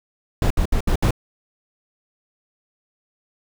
brown noise bursts, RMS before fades -17 dBFS, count 5, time 0.42-1.108 s, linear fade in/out 2 ms, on 84 ms, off 67 ms, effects none

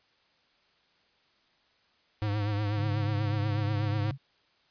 square tone with vibrato, 104 Hz, G#2, 3 cents sharp, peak -28 dBFS, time 2.22-4.11 s, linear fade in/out 0 ms, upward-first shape triangle, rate 8.2 Hz, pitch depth 67 cents each way
sine tone with pitch glide, 140.4 to 136.01 Hz, C#3 to C#3, +22 to -33 cents, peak -33 dBFS, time 2.75-4.18 s, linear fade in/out 50 ms, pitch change -55 cents, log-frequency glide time 2.92-3.2 s
effects white hiss -67 dBFS RMS until 4.7 s + resampled to 11025 Hz

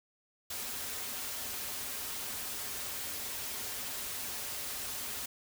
white noise with comb filter, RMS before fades -39 dBFS, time 0.5-5.26 s, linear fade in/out 5 ms, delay 6 ms, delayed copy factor -0.55, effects none

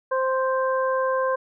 harmonic tone, 523.3 Hz, C5, in tune, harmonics 1 / 2 / 3, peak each -22 / -25 / -31 dBFS, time 0.11-1.36 s, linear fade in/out 10 ms, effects none

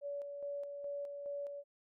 sine tone with tremolo, 570 Hz, C#5, 48 cents sharp, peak -38 dBFS, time 0.01-1.64 s, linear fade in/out 50 ms, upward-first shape square, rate 2.4 Hz, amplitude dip 40%, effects none

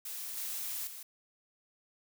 blue noise with level steps, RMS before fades -41 / -38 / -46 dBFS, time 0.05-1.03 s, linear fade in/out 5 ms, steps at 0.37 / 0.87 s, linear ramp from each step 2 ms, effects none

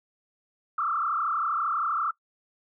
sine tone with frequency modulation, 1260 Hz, D#6, 21 cents sharp, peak -24 dBFS, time 0.78-2.11 s, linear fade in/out 5 ms, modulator 32.6 Hz, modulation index 3.5, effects noise-tail reverb RT60 0.1 s tail -21 dB re dry

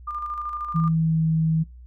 sine tone with tremolo, 1200 Hz, D6, 37 cents sharp, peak -26 dBFS, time 0.07-0.89 s, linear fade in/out 10 ms, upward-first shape square, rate 13 Hz, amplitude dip 40%
sine tone with pitch glide, 162.4 to 160.26 Hz, E3 to E3, -26 to -49 cents, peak -18 dBFS, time 0.74-1.64 s, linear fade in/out 20 ms, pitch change -23 cents, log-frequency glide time 0.84-1.24 s
effects noise-tail reverb RT60 0.3 s tail -26 dB re dry + added 61 Hz sine -41 dBFS peak until 1.86 s

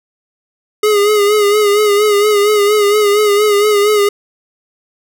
square tone with vibrato, 415.3 Hz, G#4, in tune, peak -9 dBFS, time 0.83-4.09 s, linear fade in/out 5 ms, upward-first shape sine, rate 4.3 Hz, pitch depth 49 cents each way, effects none

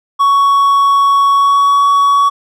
triangle tone with pitch glide, 1116 to 1125.7 Hz, C#6 to C#6, +11 to +26 cents, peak -5 dBFS, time 0.19-2.3 s, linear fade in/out 20 ms, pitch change +15 cents, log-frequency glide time 1.36-1.67 s, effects none

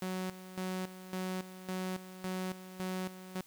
sawtooth tone with tremolo, 185.6 Hz, F#3, 6 cents sharp, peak -31 dBFS, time 0.02-3.41 s, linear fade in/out 2 ms, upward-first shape square, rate 1.8 Hz, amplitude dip 75%, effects white hiss -61 dBFS RMS until 3.46 s

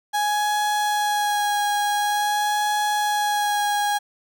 35% pulse tone with vibrato, 830.6 Hz, G#5, in tune, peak -18 dBFS, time 0.13-3.99 s, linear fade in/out 20 ms, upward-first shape sine, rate 0.47 Hz, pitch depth 15 cents each way, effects 10-bit

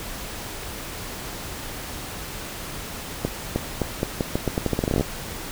accelerating click train, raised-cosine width 2 ms, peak -8 dBFS, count 19, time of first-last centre 3.25-5.01 s, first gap 310 ms, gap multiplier 0.83, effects pink hiss -34 dBFS RMS until 5.51 s

